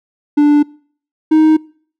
triangle tone pair in turn, 293.7 / 312.9 Hz, D4 / D#4, 0 / +10 cents, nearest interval minor second, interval 110 cents, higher second, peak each -4 dBFS, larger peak neither, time 0.37-0.63 / 1.31-1.57 s, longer neither, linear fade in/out 10 ms, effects noise-tail reverb RT60 0.5 s tail -24 dB re dry

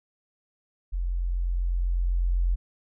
sine tone with level ramp, 43.99 Hz, F1, 13 cents sharp, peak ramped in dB -25 to -20 dBFS, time 0.92-2.56 s, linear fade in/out 20 ms, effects none

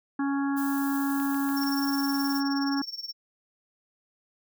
harmonic tone, 277.9 Hz, C#4, 4 cents sharp, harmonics 1 / 3 / 4 / 5 / 6, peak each -25 / -36 / -38 / -40 / -39 dBFS, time 0.19-2.82 s, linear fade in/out 5 ms
violet noise, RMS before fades -39 dBFS, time 0.56-2.41 s, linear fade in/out 20 ms
click train, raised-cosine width 0.2 ms, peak -28 dBFS, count 4, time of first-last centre 1.2-1.635 s, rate 6.89 Hz
triangle tone with tremolo, 5460 Hz, F8, 40 cents flat, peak -30 dBFS, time 1.56-3.13 s, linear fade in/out 20 ms, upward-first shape sine, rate 19 Hz, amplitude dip 85%
effects none

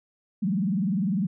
sine tone with vibrato, 191.8 Hz, G3, 37 cents flat, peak -22 dBFS, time 0.42-1.27 s, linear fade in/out 10 ms, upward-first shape sine, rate 20 Hz, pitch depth 240 cents each way, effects none

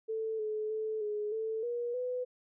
sine tone with pitch steps, 442.6 / 429.4 / 435.8 / 419.6 / 442.3 / 478.6 / 499.6 Hz, A4 / A4 / A4 / G#4 / A4 / A#4 / B4, +10 / -42 / -17 / +18 / +9 / +46 / +20 cents, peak -32 dBFS, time 0.08-2.25 s, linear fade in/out 20 ms, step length 310 ms, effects none

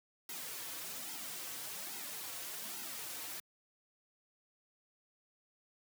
white noise with flanger, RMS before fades -44 dBFS, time 0.29-3.4 s, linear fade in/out 2 ms, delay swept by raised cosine 1.7 to 5 ms, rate 1.2 Hz, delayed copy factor -0.85, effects high-pass 150 Hz 12 dB/octave

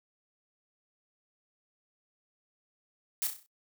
blue noise with echo, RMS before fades -31 dBFS, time 3.22-3.27 s, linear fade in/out 0 ms, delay 32 ms, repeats 6, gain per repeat -6 dB, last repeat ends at 3.462 s, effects noise-tail reverb RT60 0.1 s tail -24 dB re dry

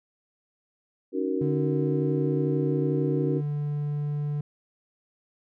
sine chord, D# minor seventh, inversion third, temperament just, 280 / 311.1 / 373.4 / 466.7 Hz, C#4 / D#4 / F#4 / A#4, +18 / 0 / +16 / +2 cents, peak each -29 / -32 / -29 / -31 dBFS, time 1.12-3.42 s, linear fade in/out 50 ms
triangle tone, 146.83 Hz, D3, in tune, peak -24 dBFS, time 1.41-4.41 s, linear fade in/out 5 ms
effects none

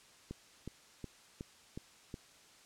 click train, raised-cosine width 3 ms, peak -29 dBFS, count 6, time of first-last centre 0.31-2.142 s, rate 2.73 Hz, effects white hiss -61 dBFS RMS until 2.65 s + low-pass 8000 Hz 12 dB/octave

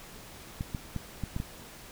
clicks, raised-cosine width 5 ms, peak -20 dBFS, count 6, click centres 0.609 / 0.748 / 0.963 / 1.237 / 1.364 / 1.401 s, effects pink hiss -48 dBFS RMS until 1.91 s

